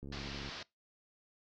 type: click train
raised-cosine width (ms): 3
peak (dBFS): -34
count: 33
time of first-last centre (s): 0.03-0.49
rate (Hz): 69.6
type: low-pass noise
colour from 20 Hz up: white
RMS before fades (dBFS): -46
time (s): 0.12-0.63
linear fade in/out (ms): 5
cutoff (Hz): 5200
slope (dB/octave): 48
effects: noise-tail reverb RT60 0.2 s tail -22 dB re dry